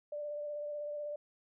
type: tone with vibrato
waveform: sine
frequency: 590 Hz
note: D5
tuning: 8 cents sharp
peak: -37 dBFS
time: 0.12-1.16 s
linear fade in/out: 5 ms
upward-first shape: sine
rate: 16 Hz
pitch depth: 19 cents each way
effects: none